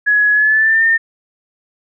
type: tone with pitch glide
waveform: sine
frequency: 1683 to 1814.2 Hz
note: G#6 to A#6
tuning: +23 to -47 cents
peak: -9 dBFS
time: 0.06-0.98 s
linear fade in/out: 20 ms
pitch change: +130 cents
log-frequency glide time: 0.32-0.84 s
effects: none